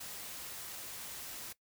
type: noise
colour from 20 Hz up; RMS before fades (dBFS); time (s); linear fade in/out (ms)
white; -45; 0-1.53; 10
effects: noise-tail reverb RT60 0.1 s tail -18 dB re dry